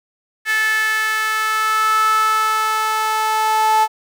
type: tone with high-pass filter sweep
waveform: sawtooth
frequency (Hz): 435.7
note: A4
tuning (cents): -17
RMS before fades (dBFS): -17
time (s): 0.45-3.88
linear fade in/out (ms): 50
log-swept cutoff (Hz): 1800 to 900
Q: 6.3
effects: none

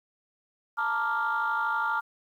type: chord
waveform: sine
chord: Bb major seventh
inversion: third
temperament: equal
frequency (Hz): 880 / 932.3 / 1174.7 / 1396.9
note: A5 / Bb5 / D6 / F6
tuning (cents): 0 / 0 / 0 / 0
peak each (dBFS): -31 / -32 / -31 / -27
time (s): 0.77-2.01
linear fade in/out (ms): 20
effects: tanh soft clip ceiling -19 dBFS + 10-bit

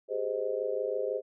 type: chord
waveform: sine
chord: Ab major seventh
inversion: third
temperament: just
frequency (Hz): 389.3 / 415.3 / 519.1 / 623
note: G4 / Ab4 / C5 / Eb5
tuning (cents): -12 / 0 / -14 / +2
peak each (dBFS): -37 / -34 / -32 / -37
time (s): 0.08-1.22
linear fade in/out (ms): 50
effects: none

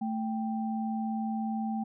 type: tone pair together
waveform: sine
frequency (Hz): 220.7 / 785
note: A3 / G5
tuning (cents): +5 / +2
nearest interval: octave + minor seventh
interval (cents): 2197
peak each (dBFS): -30 / -36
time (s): 0.01-1.84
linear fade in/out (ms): 10
effects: none

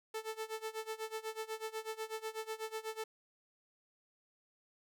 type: tone with tremolo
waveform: sawtooth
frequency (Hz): 440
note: A4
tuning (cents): 0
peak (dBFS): -33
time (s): 0.14-3.04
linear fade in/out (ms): 5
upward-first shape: sine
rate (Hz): 8.1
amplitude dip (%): 90
effects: none

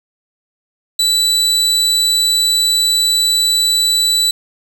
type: tone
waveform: 35% pulse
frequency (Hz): 3960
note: B7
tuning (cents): +4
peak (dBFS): -9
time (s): 0.99-4.31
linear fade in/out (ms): 5
effects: none

